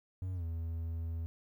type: tone with pitch glide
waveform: triangle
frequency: 92.5 to 82.41 Hz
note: F#2 to E2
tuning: 0 to 0 cents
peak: -33 dBFS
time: 0.22-1.26 s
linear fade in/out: 0 ms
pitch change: -200 cents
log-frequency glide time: 0.34-0.44 s
effects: 12-bit